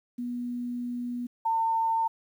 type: tone pair in turn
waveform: sine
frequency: 243.3 / 903.3 Hz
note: B3 / A5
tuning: -26 / +45 cents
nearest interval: octave + major seventh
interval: 2271 cents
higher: second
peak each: -30 / -23 dBFS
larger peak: second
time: 0.18-1.27 / 1.45-2.08 s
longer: first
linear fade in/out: 10 ms
effects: 10-bit